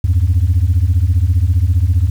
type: beating tone pair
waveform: sine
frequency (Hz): 80.6 / 95.6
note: E2 / G2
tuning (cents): -38 / -43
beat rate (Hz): 15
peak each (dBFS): -11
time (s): 0.04-2.1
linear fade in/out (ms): 5
effects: tanh soft clip ceiling -6 dBFS + 7-bit